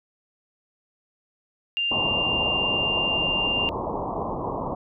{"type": "tone", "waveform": "sine", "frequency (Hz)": 2794, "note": "F7", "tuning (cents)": 0, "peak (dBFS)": -22, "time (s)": [1.77, 3.69], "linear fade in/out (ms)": 0}
{"type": "low-pass noise", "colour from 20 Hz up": "white", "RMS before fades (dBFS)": -29, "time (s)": [1.91, 4.75], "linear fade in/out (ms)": 5, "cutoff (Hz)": 1100, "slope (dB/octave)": 96}
{"effects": []}